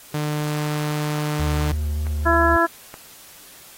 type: tone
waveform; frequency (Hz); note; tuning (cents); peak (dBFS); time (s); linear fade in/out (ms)
sawtooth; 150; D3; +37; -18; 0.14-1.72; 5
type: clicks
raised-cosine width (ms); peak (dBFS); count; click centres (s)
0.5; -22; 3; 1.183 / 2.068 / 2.941
type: tone with vibrato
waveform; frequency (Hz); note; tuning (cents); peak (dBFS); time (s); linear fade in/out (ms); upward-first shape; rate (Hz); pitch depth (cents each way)
triangle; 75.2; D2; +42; -19; 1.39-2.57; 10; square; 3.4; 15
type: harmonic tone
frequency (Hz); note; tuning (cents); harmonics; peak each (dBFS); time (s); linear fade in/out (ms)
335.9; E4; +33; 1 / 2 / 3 / 4 / 5; -21 / -21 / -21 / -21 / -21; 2.25-2.67; 20
effects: white hiss -45 dBFS RMS until 3.77 s + AAC 48 kbps